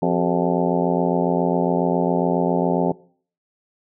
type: harmonic tone with a mistuned harmonic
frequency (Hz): 87.3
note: F2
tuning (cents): 0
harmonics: 2 / 3 / 4 / 5 / 6 / 7 / 8 / 9 / 10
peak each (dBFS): -22 / -24 / -25 / -26 / -27 / -27 / -28 / -29 / -29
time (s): 0.02-2.92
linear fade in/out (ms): 5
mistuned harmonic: 4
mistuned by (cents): +120
effects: noise-tail reverb RT60 0.5 s tail -22 dB re dry